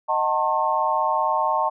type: chord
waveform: sine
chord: D# diminished seventh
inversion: none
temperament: just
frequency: 622.3 / 746.7 / 896 / 1075.3 Hz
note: D#5 / F#5 / A5 / C6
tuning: 0 / +16 / +31 / +47 cents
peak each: -26 / -27 / -22 / -24 dBFS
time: 0.08-1.7 s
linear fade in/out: 20 ms
effects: none